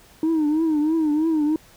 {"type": "tone with vibrato", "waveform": "sine", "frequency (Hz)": 311.1, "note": "D#4", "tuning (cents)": 0, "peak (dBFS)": -15, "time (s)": [0.23, 1.56], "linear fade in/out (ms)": 2, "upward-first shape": "triangle", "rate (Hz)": 3.1, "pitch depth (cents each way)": 110, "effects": ["tanh soft clip ceiling -16 dBFS", "pink hiss -51 dBFS RMS until 1.76 s"]}